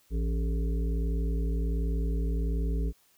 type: harmonic tone with a mistuned harmonic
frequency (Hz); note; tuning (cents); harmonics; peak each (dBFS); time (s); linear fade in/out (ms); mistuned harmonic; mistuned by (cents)
55.5; A1; +16; 1 / 3 / 5 / 7 / 8; -26 / -36 / -40 / -43 / -44; 0.1-2.93; 50; 7; +62
effects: white hiss -65 dBFS RMS until 3.17 s